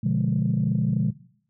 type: chord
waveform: sine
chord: B diminished seventh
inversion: none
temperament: equal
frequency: 123.47 / 146.83 / 174.61 / 207.7 Hz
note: B2 / D3 / F3 / Ab3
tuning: 0 / 0 / 0 / 0 cents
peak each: -25 dBFS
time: 0.03-1.11 s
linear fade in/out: 10 ms
effects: noise-tail reverb RT60 0.6 s tail -19 dB re dry + tanh soft clip ceiling -13 dBFS